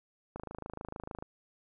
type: click train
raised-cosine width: 1 ms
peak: -26 dBFS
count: 24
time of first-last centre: 0.36-1.225 s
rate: 26.6 Hz
effects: none